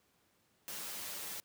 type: noise with comb filter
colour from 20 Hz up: white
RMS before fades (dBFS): -43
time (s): 0.68-1.4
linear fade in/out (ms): 0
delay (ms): 7.8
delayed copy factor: -0.65
effects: pink hiss -73 dBFS RMS until 1.44 s + high-pass 100 Hz 12 dB/octave